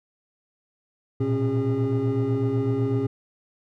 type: tone cluster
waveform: triangle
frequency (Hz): 114.4 / 122.4 / 271.4 / 406.6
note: A#2 / B2 / C#4 / G#4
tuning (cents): -32 / -15 / -36 / -37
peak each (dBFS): -24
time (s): 1.2-3.07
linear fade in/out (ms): 10
effects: tanh soft clip ceiling -13 dBFS